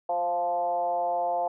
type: tone with frequency modulation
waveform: sine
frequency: 698.5 Hz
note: F5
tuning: in tune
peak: -24 dBFS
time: 0.09-1.48 s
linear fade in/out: 5 ms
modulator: 174 Hz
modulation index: 0.91
effects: none